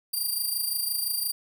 5% pulse tone with amplitude modulation, 4733 Hz, D8, 13 cents sharp, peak -17 dBFS, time 0.13-1.32 s, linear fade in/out 10 ms, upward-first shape sine, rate 25.8 Hz, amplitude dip 55%, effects none

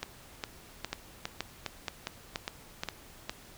two click trains, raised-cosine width 0.2 ms, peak -15 / -16 dBFS, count 5 / 9, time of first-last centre 0.93-2.835 / 0.03-3.295 s, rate 2.1 / 2.45 Hz, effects pink hiss -53 dBFS RMS until 3.57 s

